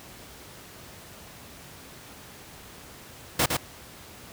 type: noise with echo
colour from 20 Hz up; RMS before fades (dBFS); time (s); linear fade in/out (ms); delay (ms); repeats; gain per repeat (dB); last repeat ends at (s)
pink; -22; 3.39-3.46; 5; 110; 1; -4; 3.57
effects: pink hiss -46 dBFS RMS until 4.32 s + high-pass 60 Hz 12 dB/octave